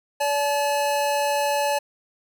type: tone pair together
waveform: square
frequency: 574 / 860 Hz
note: D5 / A5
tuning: -40 / -40 cents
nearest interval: perfect fifth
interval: 700 cents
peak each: -24 dBFS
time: 0.2-1.79 s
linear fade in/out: 10 ms
effects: none